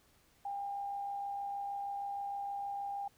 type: tone with amplitude modulation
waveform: sine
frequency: 802 Hz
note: G5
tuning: 39 cents sharp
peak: -35 dBFS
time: 0.45-3.08 s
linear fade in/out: 5 ms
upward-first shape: sine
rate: 66.4 Hz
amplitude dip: 30%
effects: pink hiss -68 dBFS RMS until 3.17 s